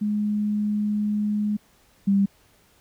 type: tone pair in turn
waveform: sine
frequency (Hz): 209.1 / 197.97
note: G#3 / G3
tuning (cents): +12 / +17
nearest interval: minor second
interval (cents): 95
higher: first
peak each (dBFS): -21 / -16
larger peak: second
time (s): 0.01-1.57 / 2.07-2.26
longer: first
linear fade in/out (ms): 10
effects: pink hiss -59 dBFS RMS until 2.8 s